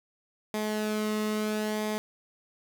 sawtooth tone with flanger, 213.6 Hz, G#3, 49 cents sharp, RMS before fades -30 dBFS, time 0.54-1.98 s, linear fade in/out 0 ms, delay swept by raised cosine 0.71 to 1.26 ms, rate 0.75 Hz, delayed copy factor -0.5, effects none

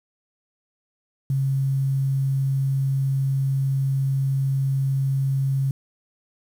sine tone with quantisation, 135.6 Hz, C#3, 38 cents flat, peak -19 dBFS, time 1.3-5.71 s, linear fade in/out 2 ms, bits 8, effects none

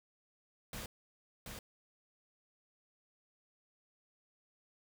pink noise with echo, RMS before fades -44 dBFS, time 0.73-0.86 s, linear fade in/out 2 ms, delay 730 ms, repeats 1, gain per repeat -3 dB, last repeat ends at 1.59 s, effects none

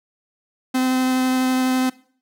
45% pulse tone with vibrato, 257.3 Hz, C4, 29 cents flat, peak -17 dBFS, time 0.74-1.9 s, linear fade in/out 10 ms, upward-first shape triangle, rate 12 Hz, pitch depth 9 cents each way, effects noise-tail reverb RT60 0.5 s tail -20 dB re dry

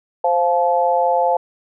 sine chord, F major, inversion second, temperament equal with one note detuned, 523.3 / 698.5 / 863.9 Hz, C5 / F5 / A5, 0 / 0 / -32 cents, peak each -18 dBFS, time 0.24-1.37 s, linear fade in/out 5 ms, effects none

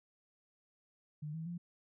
sine tone with pitch steps, 150.7 / 161.52 / 173.11 Hz, D3 / E3 / F3, +45 / -35 / -15 cents, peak -39 dBFS, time 1.22-1.58 s, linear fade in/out 10 ms, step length 120 ms, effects none

